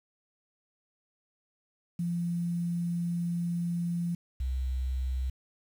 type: tone pair in turn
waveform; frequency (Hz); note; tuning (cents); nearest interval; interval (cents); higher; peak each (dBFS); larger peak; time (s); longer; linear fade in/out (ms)
sine; 172.2 / 64.5; F3 / C2; -24 / -24; octave + perfect fourth; 1700; first; -28; neither; 1.99-4.15 / 4.4-5.3; first; 5
effects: 9-bit